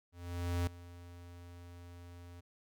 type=tone with ADSR envelope; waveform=square; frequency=87.3 Hz; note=F2; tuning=in tune; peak=-31 dBFS; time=0.12-2.41 s; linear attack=550 ms; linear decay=4 ms; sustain=-19 dB; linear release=14 ms; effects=none

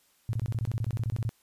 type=tone bursts; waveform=sine; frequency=112.4 Hz; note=A2; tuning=37 cents sharp; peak=-26 dBFS; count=16; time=0.29-1.292 s; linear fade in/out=0 ms; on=42 ms; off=22 ms; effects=white hiss -66 dBFS RMS until 1.42 s + resampled to 32000 Hz

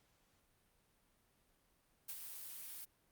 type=noise with ADSR envelope; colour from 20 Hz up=blue; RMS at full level=-43 dBFS; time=2.08-2.85 s; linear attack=16 ms; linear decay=43 ms; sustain=-6 dB; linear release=8 ms; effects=pink hiss -75 dBFS RMS until 3.11 s + Opus 48 kbps

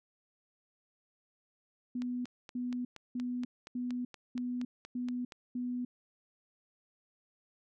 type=tone bursts; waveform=sine; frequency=246.9 Hz; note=B3; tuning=in tune; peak=-33 dBFS; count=7; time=1.95-5.85 s; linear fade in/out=5 ms; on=300 ms; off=300 ms
type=click train; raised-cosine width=0.2 ms; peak=-29 dBFS; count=15; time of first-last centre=2.02-5.322 s; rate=4.24 Hz
effects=none

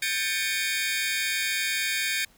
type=tone cluster; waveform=sawtooth; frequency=1583 / 1770 / 2227 / 2432 / 3728 Hz; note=G6 / A6 / C#7 / D#7 / A#7; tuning=+17 / +10 / +7 / -40 / -1 cents; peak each=-29 / -29 / -27 / -28 / -31 dBFS; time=0.02-2.25 s; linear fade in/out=5 ms; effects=pink hiss -59 dBFS RMS until 2.37 s

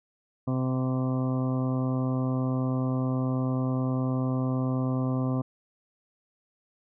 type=harmonic tone with a mistuned harmonic; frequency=129.3 Hz; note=C3; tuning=20 cents flat; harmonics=1 / 2 / 3 / 4 / 5 / 6 / 7 / 8 / 9; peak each=-27 / -28 / -41 / -38 / -40 / -45 / -50 / -42 / -44 dBFS; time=0.47-5.42 s; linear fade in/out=10 ms; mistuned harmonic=6; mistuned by=-24 cents; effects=none

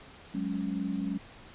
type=chord; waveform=sine; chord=F# suspended second; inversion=none; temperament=just; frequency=185 / 208.1 / 277.5 Hz; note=F#3 / G#3 / C#4; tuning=0 / +4 / +2 cents; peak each=-34 dBFS; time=0.34-1.18 s; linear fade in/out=10 ms; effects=pink hiss -51 dBFS RMS until 1.54 s + resampled to 8000 Hz

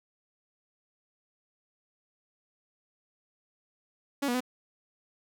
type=tone with pitch steps; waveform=sawtooth; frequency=281.1 / 242.7 / 252.1 Hz; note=C#4 / B3 / B3; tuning=+24 / -30 / +36 cents; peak=-23 dBFS; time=4.22-4.406 s; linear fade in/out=10 ms; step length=62 ms; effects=none

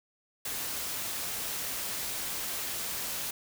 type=noise; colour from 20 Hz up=white; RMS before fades=-35 dBFS; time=0.45-3.31 s; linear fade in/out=5 ms; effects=none

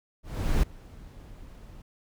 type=noise with ADSR envelope; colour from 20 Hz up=brown; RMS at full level=-22 dBFS; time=0.23-1.82 s; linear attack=400 ms; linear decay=6 ms; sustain=-24 dB; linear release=5 ms; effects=none

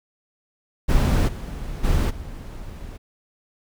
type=noise with level steps; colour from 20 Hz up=brown; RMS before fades=-17 / -31 / -19 / -35 dBFS; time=0.88-2.98 s; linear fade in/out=20 ms; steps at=1.27 / 1.83 / 2.09 s; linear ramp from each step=20 ms; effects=none

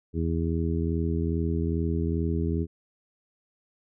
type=harmonic tone; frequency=82.41 Hz; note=E2; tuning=in tune; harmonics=1 / 2 / 3 / 4 / 5; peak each=-27 / -30 / -32 / -33 / -34 dBFS; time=0.13-2.67 s; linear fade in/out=50 ms; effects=none

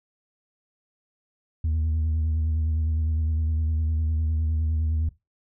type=tone with vibrato; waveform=sine; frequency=79 Hz; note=D#2; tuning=27 cents sharp; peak=-19 dBFS; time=1.64-5.09 s; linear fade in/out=5 ms; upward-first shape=sine; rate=9.8 Hz; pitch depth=38 cents each way; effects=noise-tail reverb RT60 0.2 s tail -19 dB re dry + tanh soft clip ceiling -20 dBFS

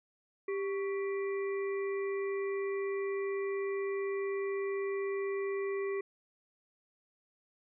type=harmonic tone with a mistuned harmonic; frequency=394.3 Hz; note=G4; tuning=10 cents sharp; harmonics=1 / 3 / 5 / 6; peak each=-32 / -46 / -45 / -50 dBFS; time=0.48-6.01 s; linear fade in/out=5 ms; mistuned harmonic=3; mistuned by=-93 cents; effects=none

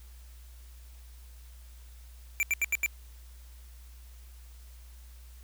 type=tone bursts; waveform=square; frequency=2349 Hz; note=D7; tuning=in tune; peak=-25 dBFS; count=5; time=2.4-2.861 s; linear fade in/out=0 ms; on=29 ms; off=79 ms; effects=added 60 Hz sine -47 dBFS peak until 5.43 s + white hiss -60 dBFS RMS until 5.43 s

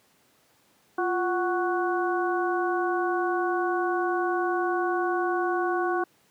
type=harmonic tone with a mistuned harmonic; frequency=370 Hz; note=F#4; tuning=in tune; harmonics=1 / 2 / 3 / 4; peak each=-26 / -29 / -31 / -32 dBFS; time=0.98-6.04 s; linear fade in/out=5 ms; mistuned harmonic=1; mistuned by=-96 cents; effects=pink hiss -63 dBFS RMS until 6.3 s + high-pass 150 Hz 12 dB/octave

